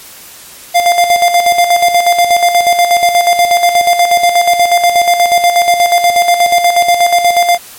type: tone with tremolo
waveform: square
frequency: 698.5 Hz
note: F5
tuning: in tune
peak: -5 dBFS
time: 0.74-7.58 s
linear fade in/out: 20 ms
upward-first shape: square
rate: 8.3 Hz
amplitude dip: 55%
effects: white hiss -33 dBFS RMS until 7.78 s + MP3 64 kbps